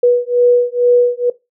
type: beating tone pair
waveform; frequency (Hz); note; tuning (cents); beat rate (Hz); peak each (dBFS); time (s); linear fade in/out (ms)
sine; 486.3 / 488.5; B4 / B4; -27 / -19; 2.2; -12; 0.03-1.3; 5
effects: noise-tail reverb RT60 0.2 s tail -17 dB re dry